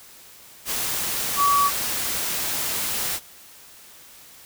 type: tone in noise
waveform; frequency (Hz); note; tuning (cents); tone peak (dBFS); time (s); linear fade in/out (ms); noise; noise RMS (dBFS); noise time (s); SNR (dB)
sine; 1139; C#6; +47; -16; 1.36-1.71; 50; white; -26; 0.65-3.2; +7
effects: white hiss -47 dBFS RMS until 4.45 s